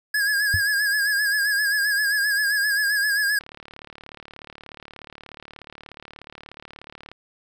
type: tone with vibrato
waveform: square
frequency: 1661.2 Hz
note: G#6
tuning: in tune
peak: -20 dBFS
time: 0.14-3.39 s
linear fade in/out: 5 ms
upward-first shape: sine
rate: 7.6 Hz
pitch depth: 62 cents each way
type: tone with exponential decay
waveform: sine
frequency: 92.5 Hz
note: F#2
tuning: in tune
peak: -16 dBFS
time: 0.54-0.63 s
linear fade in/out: 0 ms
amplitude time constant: 18 ms
type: click train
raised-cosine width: 0.3 ms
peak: -24 dBFS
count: 137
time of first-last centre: 3.41-7.116 s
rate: 36.7 Hz
effects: none